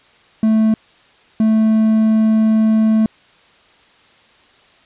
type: tone pair in turn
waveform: triangle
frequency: 219.4 / 219.4 Hz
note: A3 / A3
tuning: -5 / -5 cents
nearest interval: unison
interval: 0 cents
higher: neither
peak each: -8 dBFS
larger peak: neither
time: 0.43-0.74 / 1.4-3.06 s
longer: second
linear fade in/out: 2 ms
effects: white hiss -50 dBFS RMS until 4.85 s + resampled to 8000 Hz